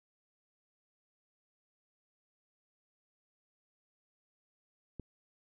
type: click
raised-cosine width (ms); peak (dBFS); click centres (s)
3; -29; 4.997
effects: none